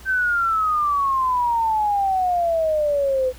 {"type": "exponential sweep", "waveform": "sine", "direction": "down", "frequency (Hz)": [1560, 504], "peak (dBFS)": -17, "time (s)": [0.05, 3.33], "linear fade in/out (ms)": 50, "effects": ["added 60 Hz sine -42 dBFS peak until 3.38 s", "pink hiss -46 dBFS RMS until 3.38 s"]}